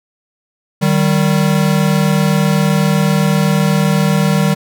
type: tone pair together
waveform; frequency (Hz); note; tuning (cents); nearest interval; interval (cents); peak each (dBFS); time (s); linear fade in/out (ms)
square; 154.06 / 194.1; D#3 / G3; -17 / -17; major third; 400; -14; 0.81-4.55; 20
effects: none